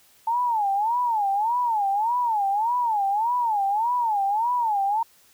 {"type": "tone with vibrato", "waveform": "sine", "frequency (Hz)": 880, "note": "A5", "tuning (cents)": 0, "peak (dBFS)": -20, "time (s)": [0.27, 5.03], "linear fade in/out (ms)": 5, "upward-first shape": "sine", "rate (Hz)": 1.7, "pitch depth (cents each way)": 200, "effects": ["white hiss -57 dBFS RMS until 5.33 s"]}